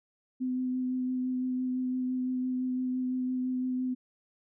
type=tone with vibrato; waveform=sine; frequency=254.5 Hz; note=C4; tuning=48 cents flat; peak=-28 dBFS; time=0.4-3.95 s; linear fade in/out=20 ms; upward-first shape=sine; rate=5.9 Hz; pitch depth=12 cents each way; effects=none